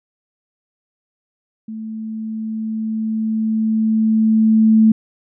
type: tone with level ramp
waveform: sine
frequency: 220 Hz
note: A3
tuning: in tune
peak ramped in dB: -26 to -7 dBFS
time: 1.68-4.92 s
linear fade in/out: 5 ms
effects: none